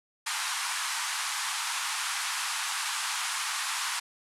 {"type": "band-pass noise", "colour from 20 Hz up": "pink", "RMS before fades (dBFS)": -32, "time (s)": [0.26, 4], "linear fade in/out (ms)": 10, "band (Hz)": [880, 11000], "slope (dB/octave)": 48, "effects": []}